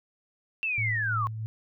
sine linear sweep, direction down, 2713 to 1057 Hz, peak -26 dBFS, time 0.63-1.27 s, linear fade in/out 0 ms
sine tone with tremolo, 110 Hz, A2, in tune, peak -28 dBFS, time 0.78-1.46 s, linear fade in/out 0 ms, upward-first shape sine, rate 3.1 Hz, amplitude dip 45%
effects none

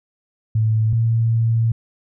sine tone pair in turn, 110 / 114.21 Hz, A2 / A#2, 0 / -35 cents, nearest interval minor second, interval 65 cents, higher second, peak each -14 dBFS, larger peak neither, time 0.55-0.93 / 0.93-1.72 s, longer second, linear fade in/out 5 ms, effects none

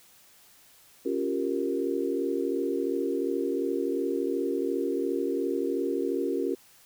sine chord, G half-diminished seventh, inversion second, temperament equal, 277.2 / 349.2 / 392 / 466.2 Hz, Db4 / F4 / G4 / Bb4, 0 / 0 / 0 / 0 cents, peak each -31 / -31 / -31 / -32 dBFS, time 1.05-6.55 s, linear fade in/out 10 ms, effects white hiss -57 dBFS RMS until 6.85 s

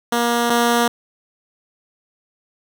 10% pulse tone pair in turn, 236.8 / 236.8 Hz, A#3 / A#3, +27 / +27 cents, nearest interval unison, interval 0 cents, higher neither, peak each -8 / -6 dBFS, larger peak second, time 0.12-0.5 / 0.5-0.88 s, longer neither, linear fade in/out 5 ms, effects none

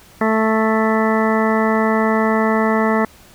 harmonic tone, 220 Hz, A3, in tune, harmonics 1 / 2 / 3 / 4 / 5 / 6 / 8 / 9, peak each -17 / -20 / -22 / -23 / -24 / -25 / -26 / -27 dBFS, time 0.21-3.05 s, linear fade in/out 2 ms, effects pink hiss -46 dBFS RMS until 3.34 s

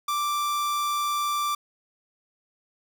45% pulse tone, 1174.7 Hz, D6, in tune, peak -24 dBFS, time 0.08-1.55 s, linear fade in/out 5 ms, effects none

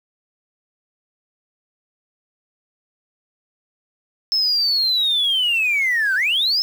triangle linear two-way sweep, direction down then up, 5274 to 1481 to 5274 Hz, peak -13 dBFS, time 4.32-6.62 s, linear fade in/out 0 ms, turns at 6.15 s, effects tanh soft clip ceiling -13 dBFS + 7-bit

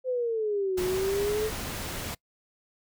sine exponential two-way sweep, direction down then up, 520 to 361.6 to 440.4 Hz, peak -25 dBFS, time 0.04-1.51 s, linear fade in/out 50 ms, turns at 0.81 s
pink noise, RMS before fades -35 dBFS, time 0.77-2.15 s, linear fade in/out 10 ms
effects noise-tail reverb RT60 0.1 s tail -24 dB re dry

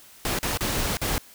pink noise with dropouts, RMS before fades -26 dBFS, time 0.25-1.18 s, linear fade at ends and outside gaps 0 ms, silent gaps 0.388-0.43 / 0.573-0.608 / 0.97-1.016 s, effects white hiss -50 dBFS RMS until 1.34 s

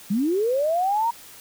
sine linear sweep, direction up, 185 to 953 Hz, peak -19 dBFS, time 0.1-1.11 s, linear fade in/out 10 ms, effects white hiss -45 dBFS RMS until 1.4 s

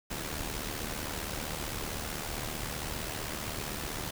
pink noise with amplitude modulation, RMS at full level -34 dBFS, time 0.1-4.11 s, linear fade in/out 10 ms, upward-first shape sine, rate 75.5 Hz, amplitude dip 60%, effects none

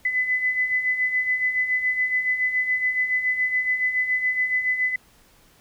sine beating tone pair, 2004 / 2011.1 Hz, B6 / B6, +25 / +31 cents, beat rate 7.1 Hz, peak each -28 / -21 dBFS, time 0.05-4.96 s, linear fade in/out 5 ms, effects pink hiss -56 dBFS RMS until 5.6 s

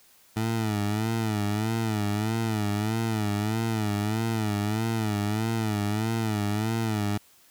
20% pulse tone with vibrato, 108.1 Hz, A2, 30 cents flat, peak -20 dBFS, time 0.36-7.18 s, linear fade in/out 10 ms, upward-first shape sine, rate 1.6 Hz, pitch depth 92 cents each way, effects white hiss -58 dBFS RMS until 7.5 s

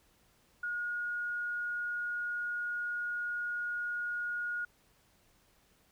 sine tone, 1439 Hz, F#6, 49 cents flat, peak -33 dBFS, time 0.63-4.65 s, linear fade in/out 5 ms, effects pink hiss -68 dBFS RMS until 5.91 s

